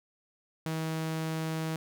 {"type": "tone", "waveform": "sawtooth", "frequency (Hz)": 160, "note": "D#3", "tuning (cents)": 49, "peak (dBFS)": -27, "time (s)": [0.66, 1.76], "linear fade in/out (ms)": 0, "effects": []}